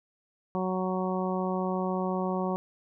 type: harmonic tone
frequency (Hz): 185.6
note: F#3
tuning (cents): +6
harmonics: 1 / 2 / 3 / 4 / 5 / 6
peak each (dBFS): -30 / -33 / -35 / -36 / -37 / -38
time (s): 0.55-2.56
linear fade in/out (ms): 0
effects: none